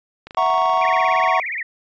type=click train; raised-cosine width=0.3 ms; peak=-20 dBFS; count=27; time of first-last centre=0.27-1.278 s; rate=25.8 Hz
type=chord; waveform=triangle; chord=F# dominant seventh; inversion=third; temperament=equal; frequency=659.3 / 740 / 932.3 / 1108.7 Hz; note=E5 / F#5 / A#5 / C#6; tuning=0 / 0 / 0 / 0 cents; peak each=-21 / -18 / -20 / -17 dBFS; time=0.37-1.4 s; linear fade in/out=2 ms
type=tone with vibrato; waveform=sine; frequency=2093 Hz; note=C7; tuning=in tune; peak=-23 dBFS; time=0.81-1.63 s; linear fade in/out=5 ms; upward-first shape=triangle; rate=17 Hz; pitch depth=280 cents each way
effects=resampled to 16000 Hz